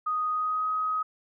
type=tone with pitch glide; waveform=sine; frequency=1244.5 to 1261.9 Hz; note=D#6 to D#6; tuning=0 to +24 cents; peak=-25 dBFS; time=0.06-1.03 s; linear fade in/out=10 ms; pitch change=+24 cents; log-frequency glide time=0.31-0.69 s; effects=none